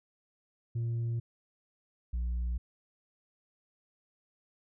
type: tone pair in turn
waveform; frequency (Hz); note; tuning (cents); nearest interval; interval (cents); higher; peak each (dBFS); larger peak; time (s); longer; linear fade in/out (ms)
sine; 116.54 / 59.67; A#2 / A#1; 0 / +41; octave; 1159; first; -27; neither; 0.75-1.2 / 2.13-2.58; neither; 10
effects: tanh soft clip ceiling -29 dBFS